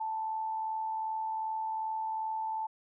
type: tone with amplitude modulation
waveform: sine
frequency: 880 Hz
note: A5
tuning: in tune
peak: -30 dBFS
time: 0-2.67 s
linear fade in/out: 10 ms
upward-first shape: sine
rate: 82.6 Hz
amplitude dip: 35%
effects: none